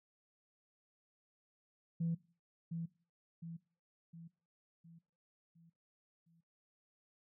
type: tone with echo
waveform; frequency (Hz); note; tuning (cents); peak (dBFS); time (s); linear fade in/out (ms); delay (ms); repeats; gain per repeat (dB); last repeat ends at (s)
sine; 166.6; E3; +19; -32; 2-2.15; 10; 710; 6; -6; 6.41
effects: noise-tail reverb RT60 0.4 s tail -20 dB re dry + tanh soft clip ceiling -29 dBFS